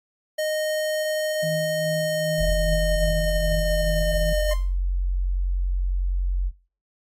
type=tone with pitch glide; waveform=square; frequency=618 to 608.8 Hz; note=D#5 to D#5; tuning=-12 to -38 cents; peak=-23 dBFS; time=0.38-4.54 s; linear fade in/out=10 ms; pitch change=-26 cents; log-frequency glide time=1.82-4.09 s
type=tone with tremolo; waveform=sine; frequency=159.8 Hz; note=D#3; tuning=47 cents sharp; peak=-26 dBFS; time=1.43-4.33 s; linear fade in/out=5 ms; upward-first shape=sine; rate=2.5 Hz; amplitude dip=50%
type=tone; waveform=sine; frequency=45.39 Hz; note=F#1; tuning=32 cents flat; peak=-20 dBFS; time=2.38-6.52 s; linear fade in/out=50 ms
type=tone with exponential decay; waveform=sawtooth; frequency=1046.5 Hz; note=C6; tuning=in tune; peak=-29 dBFS; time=4.51-4.77 s; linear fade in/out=2 ms; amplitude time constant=56 ms
effects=noise-tail reverb RT60 0.4 s tail -23 dB re dry + AAC 48 kbps